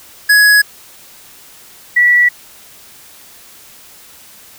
square / sine tone pair in turn, 1676 / 1947.8 Hz, G#6 / B6, +15 / -24 cents, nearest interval minor third, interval 261 cents, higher second, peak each -6 dBFS, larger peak neither, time 0.29-0.62 / 1.96-2.29 s, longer neither, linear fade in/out 10 ms, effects white hiss -40 dBFS RMS until 4.58 s

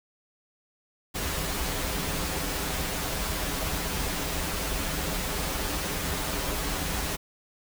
pink noise with comb filter, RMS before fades -30 dBFS, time 1.14-7.17 s, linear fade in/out 20 ms, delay 8.6 ms, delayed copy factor -0.65, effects none

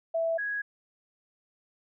sine tone pair in turn, 659.3 / 1661.3 Hz, E5 / G#6, 0 / 0 cents, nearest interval octave + major third, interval 1600 cents, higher second, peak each -25 / -29 dBFS, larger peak first, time 0.14-0.38 / 0.38-0.62 s, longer neither, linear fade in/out 10 ms, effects none

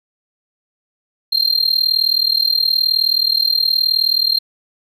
triangle tone with amplitude modulation, 4186 Hz, C8, in tune, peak -8 dBFS, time 1.32-4.39 s, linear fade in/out 10 ms, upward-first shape sine, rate 39 Hz, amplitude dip 90%, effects none

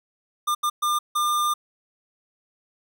square tone bursts at uneven times, 1201 Hz, D6, 38 cents sharp, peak -21 dBFS, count 4, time 0.47-0.55 / 0.63-0.7 / 0.82-0.99 / 1.15-1.54 s, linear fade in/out 10 ms, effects none

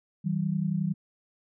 sine tone pair together, 159.7 / 190.88 Hz, D#3 / G3, +45 / -46 cents, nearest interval minor third, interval 309 cents, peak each -28 dBFS, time 0.24-0.94 s, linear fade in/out 20 ms, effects none

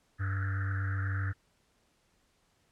pink band-pass noise, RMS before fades -42 dBFS, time 0.18-1.34 s, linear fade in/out 50 ms, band 1300 to 1800 Hz, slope 96 dB/octave
triangle tone with vibrato, 97 Hz, G2, 18 cents flat, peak -28 dBFS, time 0.19-1.33 s, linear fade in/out 20 ms, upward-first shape sine, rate 8.2 Hz, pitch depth 10 cents each way
effects pink hiss -71 dBFS RMS until 2.71 s + low-pass 10000 Hz 12 dB/octave

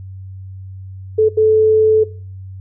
sine tone bursts at uneven times, 435.4 Hz, A4, 18 cents flat, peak -8 dBFS, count 2, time 1.18-1.29 / 1.37-2.04 s, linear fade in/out 10 ms, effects noise-tail reverb RT60 0.4 s tail -19 dB re dry + added 95 Hz sine -29 dBFS peak until 2.6 s

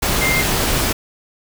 sine tone in noise, 2100 Hz, C7, 6 cents sharp, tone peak -17 dBFS, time 0.21-0.42 s, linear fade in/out 10 ms, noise pink, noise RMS -18 dBFS, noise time 0.02-0.93 s, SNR -2 dB, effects none

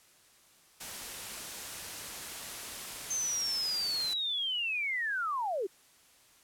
white noise, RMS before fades -41 dBFS, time 0.8-4.14 s, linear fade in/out 10 ms
sine linear sweep, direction down, 6340 to 348.7 Hz, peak -30 dBFS, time 3.1-5.67 s, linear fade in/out 10 ms
effects white hiss -62 dBFS RMS until 6.43 s + low-pass 12000 Hz 12 dB/octave

